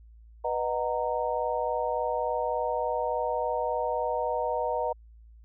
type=chord; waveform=sine; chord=B major seventh; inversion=none; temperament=just; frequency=493.9 / 617.4 / 740.8 / 926 Hz; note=B4 / D#5 / F#5 / A#5; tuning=0 / -14 / +2 / -12 cents; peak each=-31 / -31 / -34 / -31 dBFS; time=0.44-4.93 s; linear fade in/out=10 ms; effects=added 56 Hz sine -49 dBFS peak until 5.44 s